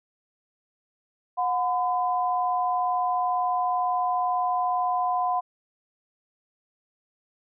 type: tone pair together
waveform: sine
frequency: 726 / 1011.9 Hz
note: F#5 / B5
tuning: -33 / +42 cents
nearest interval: tritone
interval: 575 cents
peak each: -24 / -26 dBFS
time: 1.37-5.41 s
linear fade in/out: 20 ms
effects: none